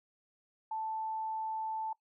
sine tone, 880 Hz, A5, in tune, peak -34 dBFS, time 0.71-1.93 s, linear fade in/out 5 ms, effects noise-tail reverb RT60 0.1 s tail -20 dB re dry

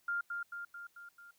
sine tone with echo, 1400 Hz, F6, 4 cents sharp, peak -32 dBFS, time 0.08-0.21 s, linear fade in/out 5 ms, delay 220 ms, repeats 5, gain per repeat -4 dB, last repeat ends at 1.31 s, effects white hiss -72 dBFS RMS until 1.38 s

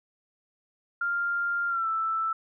sine tone with pitch glide, 1396.9 to 1323.1 Hz, F6 to E6, 0 to +6 cents, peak -25 dBFS, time 1.01-2.33 s, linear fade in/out 5 ms, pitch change -94 cents, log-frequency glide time 1.68-1.88 s, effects none

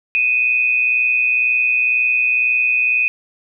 sine tone pair together, 2489 / 2611 Hz, D#7 / E7, 0 / -17 cents, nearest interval minor second, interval 83 cents, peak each -14 / -20 dBFS, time 0.15-3.08 s, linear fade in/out 0 ms, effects none

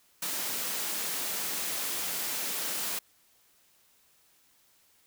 white high-pass noise, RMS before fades -33 dBFS, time 0.22-2.99 s, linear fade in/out 5 ms, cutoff 150 Hz, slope 24 dB/octave, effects white hiss -65 dBFS RMS until 5.06 s

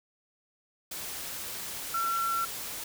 sine tone in noise, 1354 Hz, E6, 46 cents sharp, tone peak -27 dBFS, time 1.94-2.45 s, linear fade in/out 5 ms, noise white, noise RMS -38 dBFS, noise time 0.91-2.84 s, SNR +8 dB, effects none

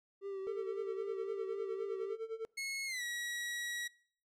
triangle tone with vibrato, 390.6 Hz, G4, 6 cents flat, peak -37 dBFS, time 0.21-2.17 s, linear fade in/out 50 ms, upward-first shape triangle, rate 3.8 Hz, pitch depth 38 cents each way
triangle tone with tremolo, 447.9 Hz, A4, 31 cents sharp, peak -34 dBFS, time 0.47-2.45 s, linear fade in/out 0 ms, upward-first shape sine, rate 9.8 Hz, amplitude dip 85%
sawtooth tone with pitch glide, 2177 to 1917.2 Hz, C#7 to A#6, -32 to +48 cents, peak -34 dBFS, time 2.57-3.88 s, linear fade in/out 10 ms, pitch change -220 cents, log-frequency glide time 2.86-3.03 s
effects noise-tail reverb RT60 0.6 s tail -26 dB re dry + low-pass 11000 Hz 12 dB/octave

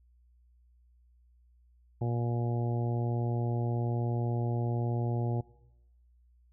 harmonic tone, 118.9 Hz, A#2, 35 cents sharp, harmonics 1 / 2 / 3 / 4 / 5 / 6 / 7, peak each -29 / -39 / -38 / -43 / -45 / -44 / -45 dBFS, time 2.01-5.41 s, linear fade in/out 5 ms, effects noise-tail reverb RT60 0.9 s tail -20 dB re dry + added 60 Hz sine -60 dBFS peak until 6.52 s

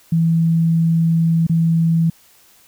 sine tone with dropouts, 164.81 Hz, E3, in tune, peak -12 dBFS, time 0.12-2.1 s, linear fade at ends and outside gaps 5 ms, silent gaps 1.468-1.495 s, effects white hiss -51 dBFS RMS until 2.67 s

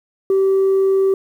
sine tone, 386.3 Hz, G4, 25 cents flat, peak -10 dBFS, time 0.3-1.14 s, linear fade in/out 2 ms, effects tanh soft clip ceiling -10 dBFS + 8-bit

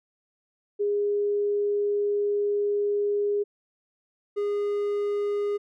sine / triangle tone pair in turn, 410 / 410 Hz, G#4 / G#4, -22 / -22 cents, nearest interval unison, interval 0 cents, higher neither, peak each -22 dBFS, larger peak neither, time 0.79-3.44 / 4.36-5.58 s, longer first, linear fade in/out 20 ms, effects none

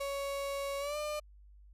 35% pulse tone with pitch glide, 557 to 600.4 Hz, C#5 to D5, +8 to +38 cents, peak -33 dBFS, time 0-1.2 s, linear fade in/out 10 ms, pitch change +130 cents, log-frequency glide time 0.79-0.97 s, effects added 50 Hz sine -54 dBFS peak until 1.73 s + resampled to 32000 Hz

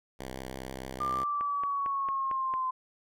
5% pulse tone with vibrato, 65.2 Hz, C2, 5 cents flat, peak -27 dBFS, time 0.19-1.24 s, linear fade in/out 10 ms, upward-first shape triangle, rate 6.2 Hz, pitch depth 37 cents each way
sine linear sweep, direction down, 1199 to 1029 Hz, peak -28 dBFS, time 1-2.71 s, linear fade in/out 10 ms
click train, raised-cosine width 0.5 ms, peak -26 dBFS, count 6, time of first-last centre 1.41-2.539 s, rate 4.43 Hz
effects none

